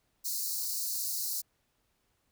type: high-pass noise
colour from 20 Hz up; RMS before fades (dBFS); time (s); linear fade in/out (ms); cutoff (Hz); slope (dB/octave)
white; -34; 0.24-1.42; 20; 4100; 96
effects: pink hiss -75 dBFS RMS until 2.31 s